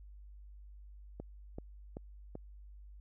click train, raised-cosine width 2 ms, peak -29 dBFS, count 4, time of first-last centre 1.2-2.354 s, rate 2.6 Hz, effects added 50 Hz sine -50 dBFS peak until 3 s

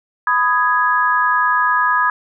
sine chord, G# minor, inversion first, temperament just, 996.7 / 1245.9 / 1661.2 Hz, B5 / D#6 / G#6, +16 / +2 / 0 cents, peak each -17 dBFS, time 0.27-2.1 s, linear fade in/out 2 ms, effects none

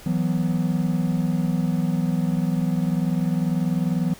triangle chord, E suspended second, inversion none, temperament equal, 164.81 / 185 / 246.9 Hz, E3 / F#3 / B3, 0 / 0 / 0 cents, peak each -21 / -22 / -25 dBFS, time 0.06-4.14 s, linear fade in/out 5 ms, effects pink hiss -45 dBFS RMS until 4.19 s

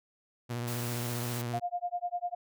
sawtooth tone with vibrato, 119.8 Hz, A#2, 48 cents sharp, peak -29 dBFS, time 0.49-1.6 s, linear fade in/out 20 ms, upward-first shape sine, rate 15 Hz, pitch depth 35 cents each way
white noise, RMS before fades -41 dBFS, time 0.67-1.42 s, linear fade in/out 10 ms
sine tone with tremolo, 707 Hz, F5, 21 cents sharp, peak -28 dBFS, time 1.53-2.35 s, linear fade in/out 10 ms, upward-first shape sine, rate 10 Hz, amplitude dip 100%
effects none

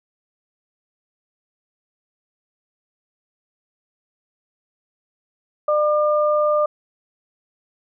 sine tone pair together, 600.5 / 1200 Hz, D5 / D6, +38 / +37 cents, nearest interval octave, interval 1199 cents, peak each -16 / -21 dBFS, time 5.68-6.66 s, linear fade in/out 5 ms, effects none

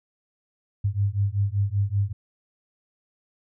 sine beating tone pair, 98 / 103.2 Hz, G2 / G#2, 0 / -10 cents, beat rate 5.2 Hz, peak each -24 dBFS, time 0.84-2.13 s, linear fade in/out 10 ms, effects none

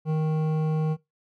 triangle tone with hard clipping, 156.2 Hz, D#3, 7 cents sharp, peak -24 dBFS, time 0.05-0.97 s, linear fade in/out 50 ms, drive 15 dB, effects noise-tail reverb RT60 0.2 s tail -21 dB re dry

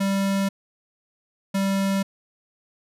square tone pair in turn, 196 / 195.25 Hz, G3 / G3, 0 / -7 cents, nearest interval unison, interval 7 cents, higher first, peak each -21 dBFS, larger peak neither, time 0-0.49 / 1.54-2.03 s, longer neither, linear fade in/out 10 ms, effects resampled to 32000 Hz

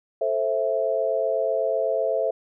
sine chord, A minor, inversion none, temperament just, 440 / 528 / 660 Hz, A4 / C5 / E5, 0 / +16 / +2 cents, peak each -27 / -25 / -24 dBFS, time 0.21-2.31 s, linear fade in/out 5 ms, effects none

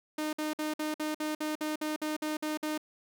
sawtooth tone bursts, 306.4 Hz, D#4, 27 cents flat, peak -27 dBFS, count 13, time 0.18-2.778 s, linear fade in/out 5 ms, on 150 ms, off 54 ms, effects none

